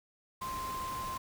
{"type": "tone in noise", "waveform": "sine", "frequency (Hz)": 1045, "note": "C6", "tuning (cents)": -2, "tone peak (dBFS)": -36, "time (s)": [0.41, 1.18], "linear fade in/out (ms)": 10, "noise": "pink", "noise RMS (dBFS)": -44, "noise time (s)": [0.41, 1.18], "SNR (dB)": 5, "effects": []}